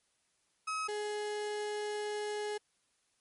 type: tone pair in turn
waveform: 35% pulse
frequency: 1277 / 418.9 Hz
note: D#6 / G#4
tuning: +45 / +15 cents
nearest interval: octave + perfect fifth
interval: 1930 cents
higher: first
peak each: -32 / -33 dBFS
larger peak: first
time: 0.67-0.88 / 0.88-2.58 s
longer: second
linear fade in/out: 10 ms
effects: white hiss -75 dBFS RMS until 3.2 s + MP3 48 kbps